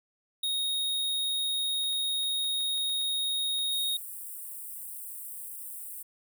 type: tone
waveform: square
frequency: 3737 Hz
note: A#7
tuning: 4 cents sharp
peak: -28 dBFS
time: 0.43-3.97 s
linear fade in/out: 5 ms
type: clicks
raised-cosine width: 0.2 ms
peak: -35 dBFS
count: 9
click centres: 1.837 / 1.93 / 2.233 / 2.444 / 2.607 / 2.777 / 2.896 / 3.014 / 3.588 s
type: high-pass noise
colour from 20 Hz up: white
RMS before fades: -41 dBFS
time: 3.71-6.03 s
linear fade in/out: 10 ms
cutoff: 8100 Hz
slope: 96 dB/octave
effects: none